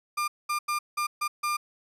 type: tone bursts at uneven times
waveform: 35% pulse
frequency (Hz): 1200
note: D6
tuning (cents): +37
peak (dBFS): -24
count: 6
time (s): 0.17-0.28 / 0.49-0.59 / 0.68-0.79 / 0.97-1.07 / 1.21-1.28 / 1.43-1.57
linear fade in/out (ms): 10
effects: resampled to 32000 Hz